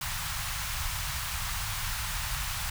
pink band-stop noise, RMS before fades -33 dBFS, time 0.01-2.7 s, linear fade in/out 5 ms, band 130 to 910 Hz, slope 24 dB/octave, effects none

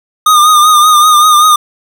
square tone with vibrato, 1223 Hz, D#6, 30 cents flat, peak -4 dBFS, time 0.26-1.56 s, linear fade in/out 5 ms, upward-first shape triangle, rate 5.2 Hz, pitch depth 55 cents each way, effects none

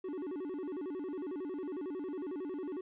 triangle tone with vibrato, 329.6 Hz, E4, in tune, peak -35 dBFS, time 0.04-2.81 s, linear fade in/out 5 ms, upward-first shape square, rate 11 Hz, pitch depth 220 cents each way, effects resampled to 8000 Hz + 12-bit

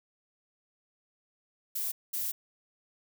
violet noise bursts at uneven times, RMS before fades -33 dBFS, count 2, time 1.75-1.92 / 2.13-2.32 s, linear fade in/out 10 ms, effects none

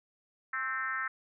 sine tone with frequency modulation, 1568 Hz, G6, in tune, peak -31 dBFS, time 0.53-1.08 s, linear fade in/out 5 ms, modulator 251 Hz, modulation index 1.5, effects none

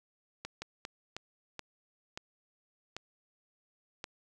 slowing click train, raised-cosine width 0.2 ms, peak -22 dBFS, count 8, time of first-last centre 0.45-4.041 s, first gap 170 ms, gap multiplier 1.36, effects none

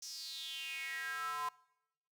square tone with high-pass filter sweep, 146.83 Hz, D3, in tune, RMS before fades -42 dBFS, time 0.02-1.49 s, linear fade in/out 5 ms, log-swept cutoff 5800 to 1000 Hz, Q 6.5, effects noise-tail reverb RT60 0.9 s tail -24 dB re dry

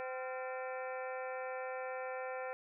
harmonic tone with a mistuned harmonic, 257.4 Hz, C4, 28 cents flat, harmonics 2 / 3 / 4 / 5 / 6 / 7 / 8 / 9 / 10, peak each -41 / -45 / -51 / -48 / -59 / -50 / -61 / -52 / -59 dBFS, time 0-2.53 s, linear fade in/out 0 ms, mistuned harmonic 5, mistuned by +120 cents, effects none

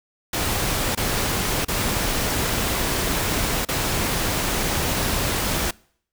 pink noise with dropouts, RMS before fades -23 dBFS, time 0.33-5.71 s, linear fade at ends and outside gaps 5 ms, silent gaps 0.951-0.973 / 1.649-1.682 / 3.651-3.686 s, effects noise-tail reverb RT60 0.6 s tail -25 dB re dry

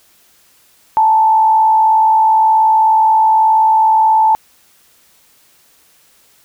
sine tone with frequency modulation, 879 Hz, A5, 2 cents flat, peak -7 dBFS, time 0.97-4.35 s, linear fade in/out 0 ms, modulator 58.8 Hz, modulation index 0.37, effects white hiss -51 dBFS RMS until 6.44 s

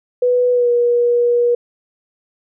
sine tone with pitch glide, 493.9 to 480.1 Hz, B4 to B4, 0 to -49 cents, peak -11 dBFS, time 0.22-1.55 s, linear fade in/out 5 ms, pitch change -49 cents, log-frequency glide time 0.52-0.7 s, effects none

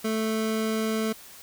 25% pulse tone, 220 Hz, A3, in tune, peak -21 dBFS, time 0.04-1.13 s, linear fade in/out 10 ms, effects white hiss -47 dBFS RMS until 1.42 s

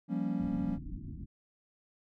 triangle chord, G half-diminished seventh, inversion third, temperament equal, 174.61 / 196 / 233.1 / 277.2 Hz, F3 / G3 / Bb3 / Db4, 0 / 0 / 0 / 0 cents, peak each -34 dBFS, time 0.08-0.79 s, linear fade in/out 50 ms
pink low-pass noise, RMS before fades -42 dBFS, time 0.39-1.26 s, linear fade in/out 20 ms, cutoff 320 Hz, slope 96 dB/octave
effects none

